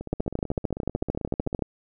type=two click trains; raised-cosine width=2 ms; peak=-21 / -11 dBFS; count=26 / 21; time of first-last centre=0.01-1.592 / 0.13-1.623 s; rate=15.8 / 13.4 Hz; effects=none